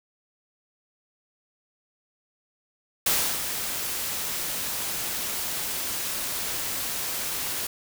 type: noise with ADSR envelope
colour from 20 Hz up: white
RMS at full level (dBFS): -22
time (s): 3.06-7.67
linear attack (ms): 4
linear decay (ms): 320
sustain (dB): -8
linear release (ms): 5
effects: none